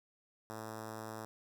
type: tone with notch filter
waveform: 5% pulse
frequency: 110 Hz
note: A2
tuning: in tune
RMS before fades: -45 dBFS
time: 0.5-1.25 s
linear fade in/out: 0 ms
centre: 3000 Hz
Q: 1.1
effects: none